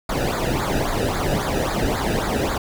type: noise with flanger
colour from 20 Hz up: brown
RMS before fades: -22 dBFS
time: 0.09-2.58 s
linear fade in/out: 5 ms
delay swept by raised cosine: 0.34 to 0.95 ms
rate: 3.7 Hz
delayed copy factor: -0.85
effects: none